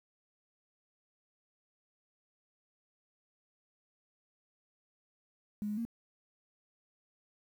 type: tone with pitch steps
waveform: sine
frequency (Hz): 208.3 / 209.5 / 231.4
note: G#3 / G#3 / A#3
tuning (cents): +5 / +15 / -13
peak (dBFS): -33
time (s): 5.62-5.851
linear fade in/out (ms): 0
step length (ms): 77
effects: 10-bit